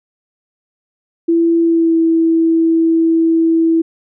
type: tone with pitch glide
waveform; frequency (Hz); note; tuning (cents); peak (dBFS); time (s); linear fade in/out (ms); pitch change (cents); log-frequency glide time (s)
sine; 334.3 to 327.8; E4 to E4; +24 to -10; -9; 1.28-3.82; 10; -34; 1.6-1.97
effects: none